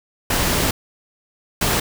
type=noise bursts at uneven times; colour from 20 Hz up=pink; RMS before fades=-19 dBFS; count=2; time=0.3-0.71 / 1.61-1.8 s; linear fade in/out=5 ms; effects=none